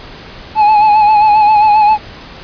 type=tone with vibrato; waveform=triangle; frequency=848 Hz; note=G#5; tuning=36 cents sharp; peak=-3 dBFS; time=0.55-1.98 s; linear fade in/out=50 ms; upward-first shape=sine; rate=7.5 Hz; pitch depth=47 cents each way; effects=pink hiss -32 dBFS RMS until 2.43 s + resampled to 11025 Hz